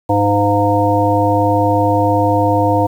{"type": "harmonic tone with a mistuned harmonic", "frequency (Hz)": 102.3, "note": "G#2", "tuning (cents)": -26, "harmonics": [1, 3, 5, 7, 9], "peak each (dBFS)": [-17, -17, -17, -17, -17], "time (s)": [0.09, 2.87], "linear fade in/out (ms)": 10, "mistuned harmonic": 7, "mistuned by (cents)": -25, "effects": ["7-bit"]}